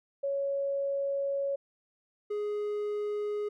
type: tone pair in turn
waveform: sine / triangle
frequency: 556 / 416.5 Hz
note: C#5 / G#4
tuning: +5 / +5 cents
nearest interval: perfect fourth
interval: 500 cents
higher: first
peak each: -28 / -28 dBFS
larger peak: neither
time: 0.23-1.56 / 2.3-3.49 s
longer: first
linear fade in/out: 10 ms
effects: none